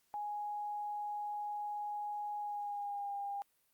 sine tone with pitch glide, 830.6 to 804.6 Hz, G#5 to G5, 0 to +45 cents, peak -37 dBFS, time 0.14-3.42 s, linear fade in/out 0 ms, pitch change -55 cents, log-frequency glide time 2.39-3.14 s, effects white hiss -75 dBFS RMS until 3.73 s + Opus 48 kbps

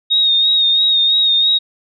sine tone with vibrato, 3729 Hz, A#7, in tune, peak -10 dBFS, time 0.1-1.59 s, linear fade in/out 20 ms, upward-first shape sine, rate 3 Hz, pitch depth 37 cents each way, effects none

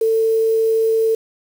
sine tone with quantisation, 447.1 Hz, A4, 28 cents sharp, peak -13 dBFS, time 0.01-1.15 s, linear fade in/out 5 ms, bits 6, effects none

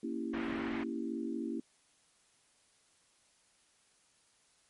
sine chord, A# diminished seventh, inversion none, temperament equal, 233.1 / 277.2 / 329.6 / 392 Hz, A#3 / C#4 / E4 / G4, 0 / 0 / 0 / 0 cents, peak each -39 / -40 / -39 / -45 dBFS, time 0.03-1.6 s, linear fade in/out 5 ms
white low-pass noise, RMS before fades -43 dBFS, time 0.33-0.84 s, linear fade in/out 10 ms, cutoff 2300 Hz, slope 24 dB/octave
effects white hiss -69 dBFS RMS until 4.69 s + MP3 48 kbps

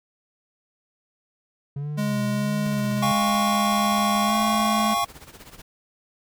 triangle tone with vibrato, 138.4 Hz, C#3, 2 cents flat, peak -25 dBFS, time 1.76-3.12 s, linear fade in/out 5 ms, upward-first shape sine, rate 1.5 Hz, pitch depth 130 cents each way
square tone with pitch glide, 207.7 to 215.1 Hz, G#3 to A3, 0 to -39 cents, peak -24 dBFS, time 1.97-4.95 s, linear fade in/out 20 ms, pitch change +61 cents, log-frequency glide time 4.24-4.34 s
pink noise with tremolo, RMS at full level -42 dBFS, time 2.65-5.62 s, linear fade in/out 5 ms, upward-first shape sine, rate 16 Hz, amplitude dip 75%
square chord, Db major, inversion first, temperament equal with one note detuned, 698.5 / 809.8 / 1108.7 Hz, F5 / Ab5 / Db6, 0 / -44 / 0 cents, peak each -28 / -28 / -24 dBFS, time 3.02-5.05 s, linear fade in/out 10 ms
effects none

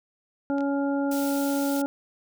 harmonic tone, 280 Hz, C#4, 18 cents sharp, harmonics 1 / 2 / 3 / 5, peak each -24 / -30 / -34 / -38 dBFS, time 0.5-1.86 s, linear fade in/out 0 ms
clicks, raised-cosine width 0.2 ms, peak -28 dBFS, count 2, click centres 0.583 / 0.607 s
white high-pass noise, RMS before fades -37 dBFS, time 1.11-1.82 s, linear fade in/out 5 ms, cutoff 2900 Hz, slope 12 dB/octave
effects none

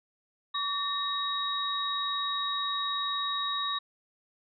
sine tone cluster, 1140 / 1815 / 3801 Hz, C#6 / A#6 / A#7, +48 / -47 / +33 cents, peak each -32 / -40 / -31 dBFS, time 0.54-3.79 s, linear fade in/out 10 ms, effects none

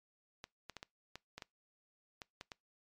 clicks, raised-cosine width 0.2 ms, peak -28 dBFS, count 10, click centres 0.441 / 0.697 / 0.767 / 0.829 / 1.156 / 1.38 / 1.422 / 2.218 / 2.411 / 2.518 s, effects noise-tail reverb RT60 0.2 s tail -24 dB re dry + MP3 96 kbps

